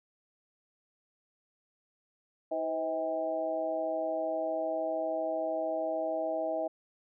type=harmonic tone with a mistuned harmonic; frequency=160.4 Hz; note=E3; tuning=47 cents flat; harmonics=2 / 3 / 4 / 5; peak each=-39 / -39 / -31 / -39 dBFS; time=2.51-6.68 s; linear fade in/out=10 ms; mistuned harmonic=3; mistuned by=+96 cents; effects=none